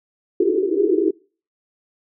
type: band-pass noise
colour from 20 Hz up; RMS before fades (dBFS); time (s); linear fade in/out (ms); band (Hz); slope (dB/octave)
pink; -18; 0.4-1.11; 5; 320 to 430; 96
effects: noise-tail reverb RT60 0.4 s tail -24 dB re dry